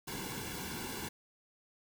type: noise with comb filter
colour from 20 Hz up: pink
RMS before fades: -41 dBFS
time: 0.07-1.09 s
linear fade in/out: 10 ms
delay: 1.6 ms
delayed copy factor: -0.8
effects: none